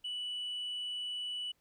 sine tone, 2960 Hz, F#7, in tune, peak -34 dBFS, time 0.04-1.52 s, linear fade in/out 10 ms, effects tanh soft clip ceiling -34 dBFS + pink hiss -75 dBFS RMS until 1.6 s

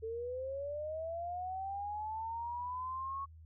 sine linear sweep, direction up, 438.4 to 1108.7 Hz, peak -37 dBFS, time 0.02-3.26 s, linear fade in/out 20 ms, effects added 80 Hz sine -52 dBFS peak until 3.45 s

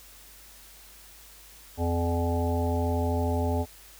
harmonic tone with a mistuned harmonic, 85.2 Hz, F2, 42 cents flat, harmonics 1 / 3 / 5 / 7 / 9 / 10, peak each -26 / -31 / -33 / -34 / -36 / -36 dBFS, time 1.77-3.66 s, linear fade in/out 50 ms, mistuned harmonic 9, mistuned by -17 cents, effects added 50 Hz sine -55 dBFS peak until 3.99 s + white hiss -51 dBFS RMS until 3.99 s

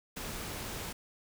pink noise, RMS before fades -40 dBFS, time 0.16-0.93 s, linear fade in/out 10 ms, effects none

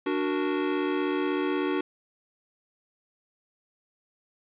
square chord, D augmented, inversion none, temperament equal, 293.7 / 370 / 466.2 Hz, D4 / F#4 / A#4, 0 / 0 / 0 cents, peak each -29 / -29 / -35 dBFS, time 0.06-1.81 s, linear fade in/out 5 ms, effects resampled to 8000 Hz + 9-bit

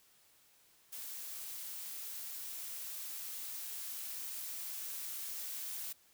blue noise with level ramp, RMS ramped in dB -45 to -42 dBFS, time 0.92-5.93 s, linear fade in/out 10 ms, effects white hiss -67 dBFS RMS until 6.13 s

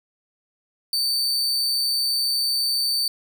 40% pulse tone, 4566 Hz, D8, 50 cents flat, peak -19 dBFS, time 0.93-3.08 s, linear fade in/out 2 ms, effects none

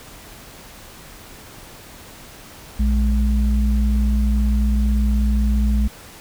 sine tone pair together, 59.1 / 210.6 Hz, A#1 / G#3, +24 / +24 cents, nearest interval octave + minor seventh, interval 2200 cents, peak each -15 / -22 dBFS, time 2.79-5.88 s, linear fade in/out 10 ms, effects pink hiss -41 dBFS RMS until 6.2 s

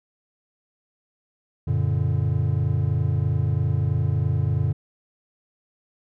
triangle chord, Gb augmented, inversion none, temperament just, 92.5 / 115.62 / 144.53 Hz, Gb2 / Bb2 / D3, 0 / -14 / -27 cents, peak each -22 dBFS, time 1.67-4.73 s, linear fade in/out 10 ms, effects none

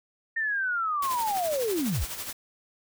sine linear sweep, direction down, 1832 to 37 Hz, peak -25 dBFS, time 0.36-2.05 s, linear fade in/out 10 ms
white noise with tremolo, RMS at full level -34 dBFS, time 1.02-2.33 s, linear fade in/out 5 ms, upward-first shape sine, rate 12 Hz, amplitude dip 55%
effects none

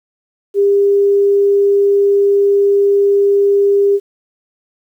sine tone, 401 Hz, G4, 39 cents sharp, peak -8 dBFS, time 0.54-4 s, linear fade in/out 50 ms, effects 8-bit

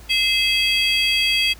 triangle tone cluster, 2067 / 2580 / 3281 / 4676 Hz, C7 / E7 / G#7 / D8, -22 / -38 / -22 / -8 cents, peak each -25 / -19 / -18 / -23 dBFS, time 0.09-1.54 s, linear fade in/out 20 ms, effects added 57 Hz sine -40 dBFS peak until 1.59 s + pink hiss -46 dBFS RMS until 1.59 s

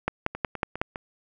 two click trains, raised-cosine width 0.5 ms, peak -9 / -18 dBFS, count 5 / 4, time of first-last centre 0.08-0.815 / 0.35-0.959 s, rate 5.44 / 4.93 Hz, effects none

